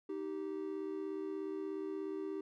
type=tone pair together; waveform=triangle; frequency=311.9 / 388.7 Hz; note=D#4 / G4; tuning=+4 / -15 cents; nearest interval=major third; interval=381 cents; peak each=-40 / -38 dBFS; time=0.09-2.41 s; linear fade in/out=5 ms; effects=none